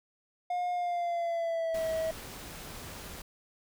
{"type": "tone with pitch glide", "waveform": "triangle", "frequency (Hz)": [714, 643.5], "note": ["F5", "E5"], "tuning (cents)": [38, -42], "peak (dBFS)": -27, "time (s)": [0.5, 2.11], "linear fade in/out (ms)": 5, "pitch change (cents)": -180, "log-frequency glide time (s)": [0.72, 1.89]}
{"type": "noise", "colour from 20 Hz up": "pink", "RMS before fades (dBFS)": -44, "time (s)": [1.74, 3.22], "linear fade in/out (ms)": 5}
{"effects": []}